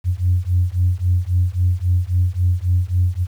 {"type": "beating tone pair", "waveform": "sine", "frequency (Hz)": [88, 91.7], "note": ["F2", "F#2"], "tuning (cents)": [14, -15], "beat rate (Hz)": 3.7, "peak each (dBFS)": -17, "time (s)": [0.04, 3.27], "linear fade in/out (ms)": 50, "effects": ["tanh soft clip ceiling -7 dBFS", "8-bit"]}